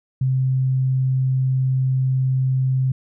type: tone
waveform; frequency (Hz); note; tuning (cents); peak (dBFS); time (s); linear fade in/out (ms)
sine; 130.81; C3; 0; -16; 0.21-2.92; 5
effects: none